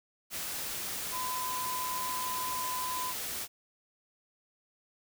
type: tone in noise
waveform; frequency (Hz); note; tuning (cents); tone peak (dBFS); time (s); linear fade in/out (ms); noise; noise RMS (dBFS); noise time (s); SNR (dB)
sine; 1010; B5; +39; -34; 1.11-3.14; 50; white; -37; 0.3-3.48; 0
effects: none